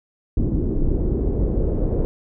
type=noise with low-pass filter sweep; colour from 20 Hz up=brown; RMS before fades=-20 dBFS; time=0.37-2.05 s; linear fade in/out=0 ms; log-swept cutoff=320 to 480 Hz; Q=2.5; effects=none